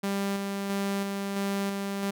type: tone with tremolo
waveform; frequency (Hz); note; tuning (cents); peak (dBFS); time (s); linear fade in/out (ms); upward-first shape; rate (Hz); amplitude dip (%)
sawtooth; 198.2; G3; +19; -23; 0.03-2.11; 10; square; 1.5; 30
effects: none